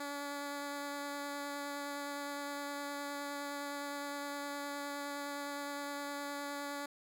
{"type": "tone with vibrato", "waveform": "10% pulse", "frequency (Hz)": 285.5, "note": "D4", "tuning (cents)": -49, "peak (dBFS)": -31, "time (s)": [0, 6.86], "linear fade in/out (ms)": 5, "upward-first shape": "sine", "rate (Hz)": 9.7, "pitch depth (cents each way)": 9, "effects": []}